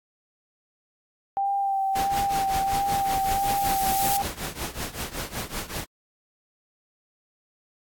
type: tone with vibrato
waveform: sine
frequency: 786 Hz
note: G5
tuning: 4 cents sharp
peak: -22 dBFS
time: 1.37-4.22 s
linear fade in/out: 0 ms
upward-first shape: sine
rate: 1.5 Hz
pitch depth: 22 cents each way
type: noise with exponential growth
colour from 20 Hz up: blue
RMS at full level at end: -25 dBFS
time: 1.45-4.17 s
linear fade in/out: 1 ms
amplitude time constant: 590 ms
type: noise with tremolo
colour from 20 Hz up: pink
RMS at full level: -29 dBFS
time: 1.95-5.85 s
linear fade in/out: 10 ms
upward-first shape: triangle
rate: 5.3 Hz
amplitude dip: 90%
effects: AAC 64 kbps